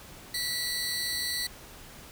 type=tone cluster; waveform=sawtooth; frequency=1956 / 4071 / 4463 Hz; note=B6 / C8 / C#8; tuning=-17 / -48 / +11 cents; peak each=-31 dBFS; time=0.34-1.47 s; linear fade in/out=5 ms; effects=pink hiss -48 dBFS RMS until 2.11 s